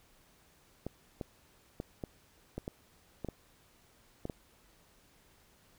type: clicks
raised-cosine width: 2 ms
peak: -24 dBFS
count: 10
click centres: 0.866 / 1.212 / 1.801 / 2.038 / 2.58 / 2.679 / 3.247 / 3.287 / 4.254 / 4.298 s
effects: pink hiss -65 dBFS RMS until 5.78 s